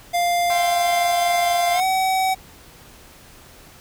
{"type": "tone with pitch glide", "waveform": "square", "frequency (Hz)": [698.5, 757.3], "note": ["F5", "F#5"], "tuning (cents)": [0, 40], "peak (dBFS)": -18, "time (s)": [0.13, 2.35], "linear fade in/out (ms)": 20, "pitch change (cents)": 140, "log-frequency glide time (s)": [1.73, 1.84]}
{"type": "chord", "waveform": "sawtooth", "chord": "C major", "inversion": "first", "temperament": "equal with one note detuned", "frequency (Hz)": [674.3, 784, 1046.5], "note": ["E5", "G5", "C6"], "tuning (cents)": [39, 0, 0], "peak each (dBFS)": -27, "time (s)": [0.5, 1.8], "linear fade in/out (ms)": 0}
{"effects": ["pink hiss -46 dBFS RMS until 3.8 s"]}